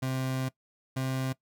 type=tone pair in turn; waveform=30% pulse; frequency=130.81 / 131.32 Hz; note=C3 / C3; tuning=0 / +7 cents; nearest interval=unison; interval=7 cents; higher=second; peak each=-26 dBFS; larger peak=neither; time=0.02-0.49 / 0.96-1.33 s; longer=first; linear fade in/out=10 ms; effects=noise-tail reverb RT60 0.1 s tail -20 dB re dry